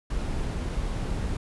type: noise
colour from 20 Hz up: brown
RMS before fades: -29 dBFS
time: 0.1-1.37 s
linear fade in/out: 5 ms
effects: resampled to 24000 Hz